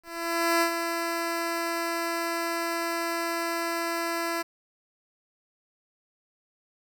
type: tone with ADSR envelope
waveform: 10% pulse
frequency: 336.2 Hz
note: E4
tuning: 34 cents sharp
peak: -12 dBFS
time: 0.03-4.43 s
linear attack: 580 ms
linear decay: 91 ms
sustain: -7 dB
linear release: 17 ms
effects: 9-bit